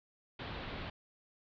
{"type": "low-pass noise", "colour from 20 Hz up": "pink", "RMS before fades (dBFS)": -43, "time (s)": [0.39, 0.9], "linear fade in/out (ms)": 5, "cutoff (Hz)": 4100, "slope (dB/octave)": 48, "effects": []}